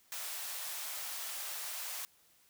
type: high-pass noise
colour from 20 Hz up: white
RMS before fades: -41 dBFS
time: 0.12-2.05 s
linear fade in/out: 0 ms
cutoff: 590 Hz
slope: 24 dB/octave
effects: white hiss -67 dBFS RMS until 2.49 s